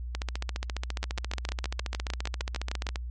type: two click trains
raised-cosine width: 0.2 ms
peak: -14 / -15 dBFS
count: 13 / 42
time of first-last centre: 1.03-2.868 / 0.15-2.958 s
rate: 6.53 / 14.6 Hz
effects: added 60 Hz sine -33 dBFS peak until 3.1 s + MP3 48 kbps